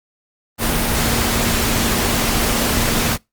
sine tone in noise, 231.5 Hz, A#3, 12 cents flat, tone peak -24 dBFS, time 0.58-3.18 s, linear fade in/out 50 ms, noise pink, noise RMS -18 dBFS, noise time 0.58-3.18 s, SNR -9 dB, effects noise-tail reverb RT60 0.2 s tail -24 dB re dry + Opus 32 kbps

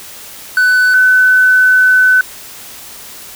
triangle / sine tone pair in turn, 1499 / 1508.6 Hz, F#6 / F#6, +22 / +33 cents, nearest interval unison, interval 11 cents, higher second, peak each -5 dBFS, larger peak neither, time 0.57-0.94 / 0.94-2.21 s, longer second, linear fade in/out 2 ms, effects white hiss -32 dBFS RMS until 3.35 s

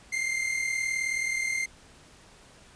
45% pulse tone pair together, 2093 / 2132 Hz, C7 / C7, 0 / +32 cents, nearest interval unison, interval 32 cents, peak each -28 / -33 dBFS, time 0.12-1.66 s, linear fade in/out 10 ms, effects pink hiss -54 dBFS RMS until 2.75 s + resampled to 22050 Hz

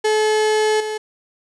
35% pulse tone with level steps, 430.2 Hz, A4, 39 cents flat, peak -13 / -21 dBFS, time 0.04-0.98 s, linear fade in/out 10 ms, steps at 0.8 s, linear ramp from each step 5 ms, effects resampled to 22050 Hz + 8-bit

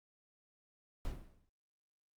brown noise with exponential decay, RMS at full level -37 dBFS, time 1.05-1.49 s, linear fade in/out 0 ms, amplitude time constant 94 ms, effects Opus 48 kbps

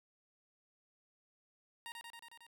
15% pulse tone with echo, 932.3 Hz, A#5, in tune, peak -38 dBFS, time 1.86-1.92 s, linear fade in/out 0 ms, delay 91 ms, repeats 6, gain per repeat -2 dB, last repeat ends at 2.466 s, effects none

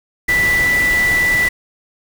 sine tone in noise, 1974 Hz, B6, 1 cent flat, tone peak -12 dBFS, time 0.28-1.49 s, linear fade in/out 10 ms, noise pink, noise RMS -24 dBFS, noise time 0.28-1.49 s, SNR +9 dB, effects none

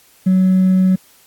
triangle tone with hard clipping, 186.7 Hz, F#3, 16 cents sharp, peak -9 dBFS, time 0.26-0.96 s, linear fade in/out 10 ms, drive 2 dB, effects white hiss -50 dBFS RMS until 1.26 s + AAC 64 kbps

